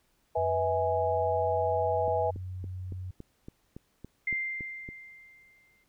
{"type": "chord", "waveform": "sine", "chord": "E major", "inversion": "second", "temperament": "equal with one note detuned", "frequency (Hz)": [493.9, 646.1, 830.6], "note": ["B4", "E5", "G#5"], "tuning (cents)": [0, -35, 0], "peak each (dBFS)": [-30, -29, -30], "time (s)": [0.35, 2.31], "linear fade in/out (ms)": 10}
{"type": "tone with pitch glide", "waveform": "sine", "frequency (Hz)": [90.6, 92.18], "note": ["F#2", "F#2"], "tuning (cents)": [-36, -6], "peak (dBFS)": -35, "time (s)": [0.37, 3.11], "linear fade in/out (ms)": 5, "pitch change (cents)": 30, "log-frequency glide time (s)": [1.19, 1.97]}
{"type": "click train", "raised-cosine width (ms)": 3, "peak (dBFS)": -29, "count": 11, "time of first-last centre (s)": [2.08, 4.889], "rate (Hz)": 3.56}
{"type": "tone with exponential decay", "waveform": "sine", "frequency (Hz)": 2093, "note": "C7", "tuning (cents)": 0, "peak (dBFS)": -26, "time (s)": [4.27, 5.84], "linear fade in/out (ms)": 5, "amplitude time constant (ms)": 340}
{"effects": ["pink hiss -71 dBFS RMS until 5.88 s"]}